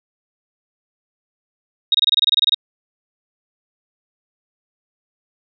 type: tone bursts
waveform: sine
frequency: 3758 Hz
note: A#7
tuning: 13 cents sharp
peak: -11 dBFS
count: 13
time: 1.92-2.545 s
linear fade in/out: 2 ms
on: 25 ms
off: 25 ms
effects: none